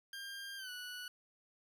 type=tone with pitch glide; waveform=20% pulse; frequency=1600 to 1475.7 Hz; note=G6 to F#6; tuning=+35 to -5 cents; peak=-39 dBFS; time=0.13-1.08 s; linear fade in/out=2 ms; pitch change=-140 cents; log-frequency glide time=0.57-0.7 s; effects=none